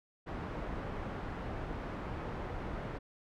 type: low-pass noise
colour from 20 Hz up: pink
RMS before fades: -40 dBFS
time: 0.26-2.99 s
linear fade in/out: 20 ms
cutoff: 1400 Hz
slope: 12 dB/octave
effects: none